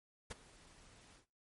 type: noise with ADSR envelope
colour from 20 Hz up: pink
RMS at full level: -42 dBFS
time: 0.3-1.26 s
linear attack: 14 ms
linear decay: 18 ms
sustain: -20 dB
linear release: 110 ms
effects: noise-tail reverb RT60 0.3 s tail -19 dB re dry + MP3 48 kbps